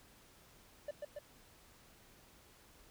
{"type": "tone with echo", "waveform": "triangle", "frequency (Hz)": 587.3, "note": "D5", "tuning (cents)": 0, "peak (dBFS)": -36, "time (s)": [0.88, 0.91], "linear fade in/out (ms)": 5, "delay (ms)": 140, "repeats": 2, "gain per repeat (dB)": -2, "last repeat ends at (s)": 1.19, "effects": ["pink hiss -63 dBFS RMS until 2.9 s"]}